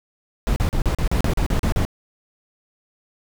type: noise bursts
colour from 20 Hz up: brown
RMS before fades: -19 dBFS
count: 11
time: 0.47-1.851 s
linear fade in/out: 0 ms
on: 91 ms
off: 38 ms
effects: none